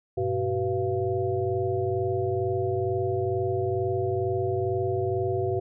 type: tone cluster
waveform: sine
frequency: 97.2 / 119.4 / 378.4 / 491.3 / 686 Hz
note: G2 / A#2 / F#4 / B4 / F5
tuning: -14 / +42 / +39 / -9 / -31 cents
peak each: -32 / -33 / -26 / -34 / -32 dBFS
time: 0.17-5.6 s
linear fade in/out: 10 ms
effects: none